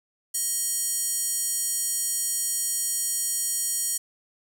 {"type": "tone with high-pass filter", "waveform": "square", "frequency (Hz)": 630, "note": "D#5", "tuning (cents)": 21, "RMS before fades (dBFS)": -27, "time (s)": [0.34, 3.98], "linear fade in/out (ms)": 10, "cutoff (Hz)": 7800, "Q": 2.5, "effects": []}